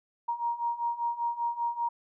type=beating tone pair; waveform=sine; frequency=939 / 944.1 Hz; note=A#5 / A#5; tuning=+12 / +22 cents; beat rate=5.1 Hz; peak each=-33 / -30 dBFS; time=0.28-1.89 s; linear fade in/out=10 ms; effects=none